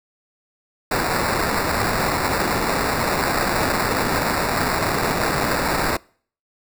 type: noise with sample-and-hold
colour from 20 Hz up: white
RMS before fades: -21 dBFS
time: 0.91-5.97 s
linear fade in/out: 5 ms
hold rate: 3150 Hz
effects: noise-tail reverb RT60 0.5 s tail -25 dB re dry